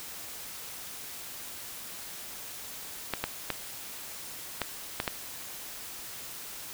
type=clicks; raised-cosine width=0.3 ms; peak=-12 dBFS; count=6; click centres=3.137 / 3.24 / 3.503 / 4.617 / 5.001 / 5.078 s; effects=white hiss -42 dBFS RMS until 6.73 s